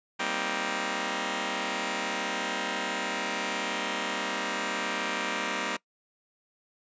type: chord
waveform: 5% pulse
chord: C minor seventh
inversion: second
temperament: just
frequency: 196.22 / 235.5 / 261.6 / 314 Hz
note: G3 / Bb3 / C4 / Eb4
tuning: +2 / +18 / 0 / +16 cents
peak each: -24 dBFS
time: 0.19-5.77 s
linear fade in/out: 10 ms
effects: noise-tail reverb RT60 0.1 s tail -22 dB re dry + resampled to 16000 Hz